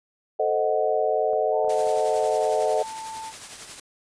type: chord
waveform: sine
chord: A diminished seventh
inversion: none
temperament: equal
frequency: 440 / 523.3 / 622.3 / 740 Hz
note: A4 / C5 / Eb5 / Gb5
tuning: 0 / 0 / 0 / 0 cents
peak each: -25 / -28 / -24 / -26 dBFS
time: 0.39-2.83 s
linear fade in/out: 10 ms
type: clicks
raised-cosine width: 1 ms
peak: -31 dBFS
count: 5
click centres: 1.333 / 1.646 / 1.68 / 1.869 / 1.974 s
type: tone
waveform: sine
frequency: 885 Hz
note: A5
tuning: 10 cents sharp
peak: -33 dBFS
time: 1.51-3.33 s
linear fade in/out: 50 ms
type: noise with tremolo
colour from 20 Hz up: white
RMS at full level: -37 dBFS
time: 1.69-3.8 s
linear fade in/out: 5 ms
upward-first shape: triangle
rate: 11 Hz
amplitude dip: 50%
effects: resampled to 22050 Hz